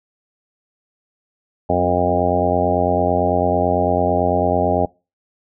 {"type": "harmonic tone with a mistuned harmonic", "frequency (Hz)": 89, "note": "F2", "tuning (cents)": 33, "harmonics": [1, 2, 3, 4, 5, 6, 7, 8, 9], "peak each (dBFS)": [-24, -25, -24, -26, -23, -25, -20, -24, -22], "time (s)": [1.69, 4.86], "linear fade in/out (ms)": 10, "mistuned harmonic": 3, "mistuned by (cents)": -23, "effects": ["noise-tail reverb RT60 0.3 s tail -25 dB re dry"]}